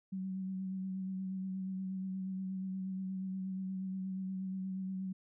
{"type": "tone with vibrato", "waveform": "sine", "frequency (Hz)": 189.1, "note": "F#3", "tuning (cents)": 38, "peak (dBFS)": -36, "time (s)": [0.12, 5.13], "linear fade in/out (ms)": 10, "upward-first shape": "sine", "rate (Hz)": 8.4, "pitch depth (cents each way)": 22, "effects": []}